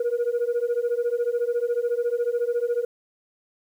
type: beating tone pair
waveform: sine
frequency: 471 / 485 Hz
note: A#4 / B4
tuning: +18 / -31 cents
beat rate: 14 Hz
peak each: -23 dBFS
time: 0-2.85 s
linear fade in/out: 5 ms
effects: tanh soft clip ceiling -18 dBFS + 9-bit